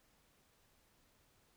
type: silence
effects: pink hiss -72 dBFS RMS until 1.56 s